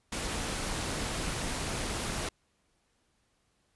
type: noise with amplitude modulation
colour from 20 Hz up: pink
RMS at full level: -32 dBFS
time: 0.12-2.29 s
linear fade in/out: 5 ms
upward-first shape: sine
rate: 231 Hz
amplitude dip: 45%
effects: pink hiss -73 dBFS RMS until 3.75 s + resampled to 24000 Hz